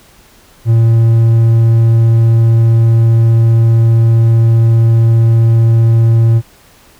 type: tone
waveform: triangle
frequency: 114.4 Hz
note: A#2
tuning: 32 cents flat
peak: -3 dBFS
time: 0.65-6.42 s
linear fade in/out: 50 ms
effects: pink hiss -44 dBFS RMS until 6.99 s